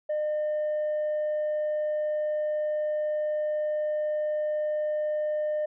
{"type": "tone", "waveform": "sine", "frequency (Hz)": 606, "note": "D#5", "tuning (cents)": -46, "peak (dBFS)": -23, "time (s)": [0.09, 5.66], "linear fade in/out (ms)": 10, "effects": ["tanh soft clip ceiling -24 dBFS"]}